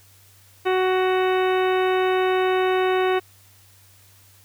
harmonic tone, 372.2 Hz, F#4, 10 cents sharp, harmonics 1 / 2 / 3 / 4 / 5 / 6 / 7 / 8 / 10, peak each -19 / -25 / -29 / -31 / -33 / -35 / -36 / -37 / -39 dBFS, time 0.65-3.2 s, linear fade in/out 20 ms, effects added 97 Hz sine -54 dBFS peak until 4.44 s + white hiss -54 dBFS RMS until 4.44 s

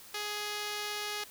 5% pulse tone with low-pass filter, 416.9 Hz, G#4, 7 cents sharp, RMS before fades -37 dBFS, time 0.14-1.24 s, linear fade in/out 5 ms, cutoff 9400 Hz, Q 1.4, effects white hiss -52 dBFS RMS until 1.3 s

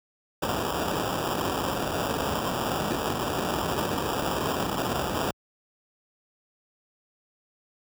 blue noise with sample-and-hold, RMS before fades -28 dBFS, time 0.42-5.31 s, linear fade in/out 5 ms, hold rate 2100 Hz, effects high-pass 60 Hz 12 dB/octave

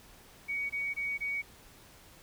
sine tone bursts, 2247 Hz, C#7, 23 cents sharp, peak -31 dBFS, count 4, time 0.48-1.423 s, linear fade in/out 20 ms, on 220 ms, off 21 ms, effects pink hiss -56 dBFS RMS until 2.22 s

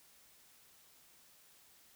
silence, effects white hiss -64 dBFS RMS until 1.95 s

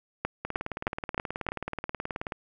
two click trains, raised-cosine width 0.5 ms, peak -12 / -17 dBFS, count 5 / 36, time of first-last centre 0.25-1.488 / 0.45-2.322 s, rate 3.23 / 18.7 Hz, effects none

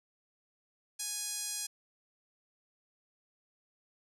5% pulse tone with band-pass filter, 830 Hz, G#5, 1 cent flat, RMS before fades -38 dBFS, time 0.99-1.67 s, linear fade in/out 10 ms, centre 8100 Hz, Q 0.93, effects none

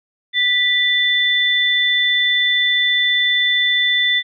sine tone pair together, 1969 / 3525 Hz, B6 / A7, -6 / +2 cents, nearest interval minor seventh, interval 1008 cents, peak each -16 dBFS, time 0.33-4.23 s, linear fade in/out 50 ms, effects none

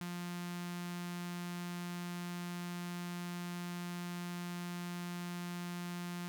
sawtooth tone with notch filter, 175.4 Hz, F3, 8 cents sharp, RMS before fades -42 dBFS, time 0.01-6.28 s, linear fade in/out 0 ms, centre 480 Hz, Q 0.84, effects none

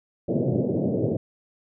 pink band-pass noise, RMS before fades -24 dBFS, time 0.28-1.17 s, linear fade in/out 5 ms, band 110 to 580 Hz, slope 48 dB/octave, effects none

